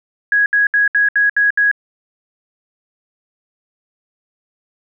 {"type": "tone bursts", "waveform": "sine", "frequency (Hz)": 1661.2, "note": "G#6", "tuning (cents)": 0, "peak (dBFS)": -10, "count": 7, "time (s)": [0.32, 1.714], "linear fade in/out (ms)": 2, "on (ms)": 140, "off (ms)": 69, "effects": []}